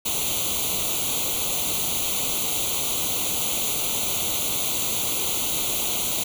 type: noise with comb filter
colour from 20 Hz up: white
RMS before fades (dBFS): -25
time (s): 0.05-6.24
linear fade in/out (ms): 10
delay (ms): 0.29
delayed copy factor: +1
effects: none